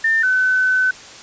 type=tone pair in turn; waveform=sine; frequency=1800 / 1513.6 Hz; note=A6 / F#6; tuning=+39 / +39 cents; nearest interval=minor third; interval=300 cents; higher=first; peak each=-13 dBFS; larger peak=neither; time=0.04-0.23 / 0.23-0.91 s; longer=second; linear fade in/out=5 ms; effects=white hiss -38 dBFS RMS until 1.22 s + resampled to 16000 Hz